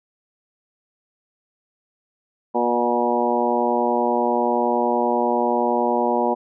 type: harmonic tone with a mistuned harmonic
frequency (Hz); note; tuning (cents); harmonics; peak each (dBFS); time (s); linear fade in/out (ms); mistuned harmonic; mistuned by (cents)
120; B2; -49; 2 / 3 / 4 / 5 / 6 / 7 / 8; -25 / -25 / -25 / -25 / -25 / -25 / -25; 2.54-6.35; 20; 6; +25
effects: none